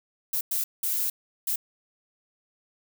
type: noise bursts at uneven times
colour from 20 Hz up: violet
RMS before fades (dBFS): -27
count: 4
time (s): 0.33-0.41 / 0.51-0.64 / 0.83-1.1 / 1.47-1.56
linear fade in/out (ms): 5
effects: none